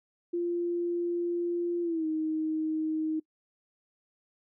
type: tone with pitch glide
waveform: sine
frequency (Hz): 346.4 to 314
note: F4 to D#4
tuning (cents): -14 to +16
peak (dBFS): -27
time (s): 0.33-3.2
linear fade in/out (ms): 10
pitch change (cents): -170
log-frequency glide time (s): 1.82-2.06
effects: noise-tail reverb RT60 0.1 s tail -22 dB re dry